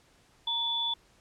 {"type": "tone pair together", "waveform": "sine", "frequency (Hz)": [932.3, 3463], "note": ["A#5", "A7"], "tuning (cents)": [0, -28], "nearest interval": "octave + major seventh", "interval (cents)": 2272, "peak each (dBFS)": [-36, -28], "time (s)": [0.47, 0.94], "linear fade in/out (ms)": 5, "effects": ["pink hiss -63 dBFS RMS until 1.2 s", "low-pass 9000 Hz 12 dB/octave"]}